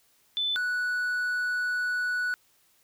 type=tone pair in turn; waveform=sine / triangle; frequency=3512 / 1476.6 Hz; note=A7 / F#6; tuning=-4 / -4 cents; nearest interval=octave + minor third; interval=1500 cents; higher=first; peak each=-25 / -24 dBFS; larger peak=second; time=0.37-0.56 / 0.56-2.34 s; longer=second; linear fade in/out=0 ms; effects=white hiss -65 dBFS RMS until 2.83 s